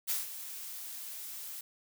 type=noise with ADSR envelope; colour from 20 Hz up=blue; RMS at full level=-31 dBFS; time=0.07-1.61 s; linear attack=29 ms; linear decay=160 ms; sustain=-12 dB; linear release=4 ms; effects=none